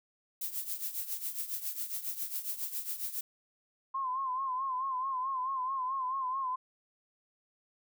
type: noise with tremolo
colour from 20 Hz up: violet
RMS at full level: -34 dBFS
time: 0.41-3.21 s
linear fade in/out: 5 ms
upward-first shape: triangle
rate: 7.3 Hz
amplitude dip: 80%
type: tone with vibrato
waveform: sine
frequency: 1046.5 Hz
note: C6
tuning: in tune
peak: -31 dBFS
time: 3.94-6.56 s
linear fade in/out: 10 ms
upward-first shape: sine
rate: 4.6 Hz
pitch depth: 72 cents each way
effects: none